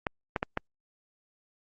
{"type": "clicks", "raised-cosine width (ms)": 0.5, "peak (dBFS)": -13, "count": 4, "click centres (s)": [0.068, 0.362, 0.429, 0.574], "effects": ["Opus 48 kbps"]}